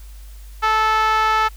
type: tone with band-pass filter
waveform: 5% pulse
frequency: 436.7 Hz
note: A4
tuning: 13 cents flat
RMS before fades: -17 dBFS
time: 0.62-1.49 s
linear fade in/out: 20 ms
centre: 1100 Hz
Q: 4.1
effects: added 50 Hz sine -35 dBFS peak until 1.56 s + white hiss -50 dBFS RMS until 1.56 s